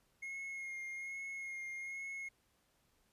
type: tone with vibrato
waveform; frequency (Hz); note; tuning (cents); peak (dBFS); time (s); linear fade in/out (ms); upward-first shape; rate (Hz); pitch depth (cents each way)
triangle; 2151; C7; +47; -40; 0.22-2.29; 10; sine; 1.2; 23
effects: pink hiss -75 dBFS RMS until 3.12 s + resampled to 32000 Hz